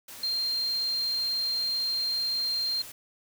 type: tone in noise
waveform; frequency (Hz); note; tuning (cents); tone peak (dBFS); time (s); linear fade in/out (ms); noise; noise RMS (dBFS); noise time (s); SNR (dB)
sine; 4186; C8; 0; -26; 0.23-2.82; 5; white; -44; 0.08-2.92; +15
effects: none